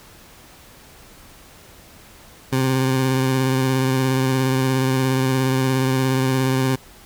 20% pulse tone with vibrato, 131.3 Hz, C3, 6 cents sharp, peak -12 dBFS, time 2.52-6.76 s, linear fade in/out 10 ms, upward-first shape triangle, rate 17 Hz, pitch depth 30 cents each way, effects pink hiss -46 dBFS RMS until 7.05 s

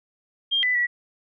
sine tone with pitch steps, 3205 / 1995 / 1939 Hz, G7 / B6 / B6, +38 / +17 / -32 cents, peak -19 dBFS, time 0.51-0.87 s, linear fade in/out 20 ms, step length 120 ms, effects none

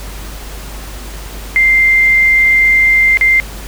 sine tone with dropouts, 2093 Hz, C7, in tune, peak -6 dBFS, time 1.56-3.4 s, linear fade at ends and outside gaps 0 ms, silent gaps 3.172-3.211 s, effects added 50 Hz sine -26 dBFS peak until 3.67 s + pink hiss -31 dBFS RMS until 3.67 s

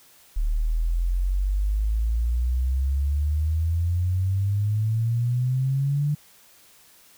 sine exponential sweep, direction up, 36.71 to 149.2 Hz, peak -20 dBFS, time 0.36-6.15 s, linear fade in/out 10 ms, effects white hiss -54 dBFS RMS until 7.17 s

